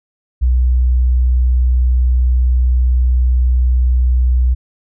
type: tone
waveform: sine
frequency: 62.2 Hz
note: B1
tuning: 13 cents sharp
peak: -9 dBFS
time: 0.41-4.55 s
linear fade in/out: 20 ms
effects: none